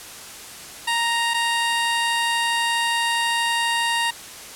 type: tone pair in turn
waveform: 15% pulse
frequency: 932.3 / 932.3 Hz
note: A#5 / A#5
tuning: 0 / 0 cents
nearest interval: unison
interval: 0 cents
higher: neither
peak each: -13 dBFS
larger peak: neither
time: 0.87-1.34 / 1.34-4.11 s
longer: second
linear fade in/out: 10 ms
effects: white hiss -38 dBFS RMS until 4.55 s + low-pass 11000 Hz 12 dB/octave